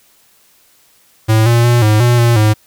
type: tone with pitch steps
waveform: square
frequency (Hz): 110.2 / 118 / 120.1 / 107 / 120.9 / 118.2 / 107.2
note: A2 / A#2 / B2 / A2 / B2 / A#2 / A2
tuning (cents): +3 / +22 / -48 / -48 / -36 / +24 / -45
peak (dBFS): -8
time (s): 1.28-2.54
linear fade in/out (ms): 20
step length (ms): 180
effects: white hiss -51 dBFS RMS until 2.66 s